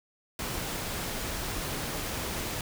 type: noise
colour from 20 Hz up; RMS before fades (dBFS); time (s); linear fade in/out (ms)
pink; -34; 0.39-2.61; 2
effects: none

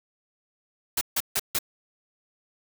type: noise bursts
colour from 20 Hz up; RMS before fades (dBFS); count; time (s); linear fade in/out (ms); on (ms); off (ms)
white; -25; 4; 0.97-1.588; 5; 42; 150
effects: none

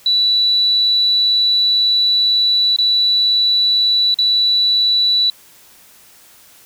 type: tone with dropouts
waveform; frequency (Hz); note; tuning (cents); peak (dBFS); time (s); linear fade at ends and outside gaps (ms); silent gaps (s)
sine; 3951; B7; 0; -11; 0.06-5.3; 2; 2.763-2.786 / 4.143-4.187
effects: white hiss -46 dBFS RMS until 6.65 s

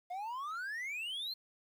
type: exponential sweep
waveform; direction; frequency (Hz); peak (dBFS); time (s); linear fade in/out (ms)
triangle; up; 698.5 to 4269; -36; 0.1-1.34; 10
effects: 11-bit

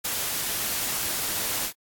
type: noise with ADSR envelope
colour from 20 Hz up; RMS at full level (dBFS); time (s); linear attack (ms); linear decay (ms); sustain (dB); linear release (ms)
white; -26; 0.04-1.73; 13; 15; -2; 74
effects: AAC 64 kbps

